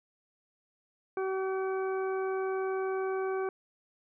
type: harmonic tone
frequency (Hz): 381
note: G4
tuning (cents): -49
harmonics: 1 / 2 / 3 / 4 / 6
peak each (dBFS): -30 / -39 / -41 / -43 / -50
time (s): 1.17-3.49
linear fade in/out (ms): 2
effects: none